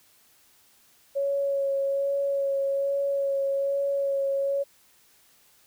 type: tone with vibrato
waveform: sine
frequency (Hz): 554.4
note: C#5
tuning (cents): 0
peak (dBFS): -23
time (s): 1.15-4.64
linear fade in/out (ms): 20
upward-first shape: sine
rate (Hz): 1.2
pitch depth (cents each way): 15
effects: white hiss -60 dBFS RMS until 5.66 s